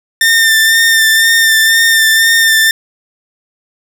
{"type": "tone with vibrato", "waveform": "sawtooth", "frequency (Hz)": 1800, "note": "A6", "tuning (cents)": 39, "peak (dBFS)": -3, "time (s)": [0.21, 2.71], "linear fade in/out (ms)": 2, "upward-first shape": "sine", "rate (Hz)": 2, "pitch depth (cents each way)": 24, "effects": []}